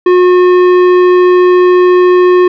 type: tone with tanh clipping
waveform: sine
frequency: 361.4 Hz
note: F#4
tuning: 41 cents flat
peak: -5 dBFS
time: 0.06-2.48 s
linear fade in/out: 5 ms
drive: 13 dB
effects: none